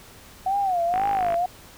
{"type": "tone with vibrato", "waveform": "sine", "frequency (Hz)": 740, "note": "F#5", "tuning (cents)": 0, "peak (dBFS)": -20, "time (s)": [0.46, 1.46], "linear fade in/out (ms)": 5, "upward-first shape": "sine", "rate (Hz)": 2, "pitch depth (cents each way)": 150}
{"type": "click train", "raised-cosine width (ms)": 0.5, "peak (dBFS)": -16, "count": 22, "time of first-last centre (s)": [0.94, 1.342], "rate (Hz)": 52.2}
{"effects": ["pink hiss -47 dBFS RMS until 1.77 s"]}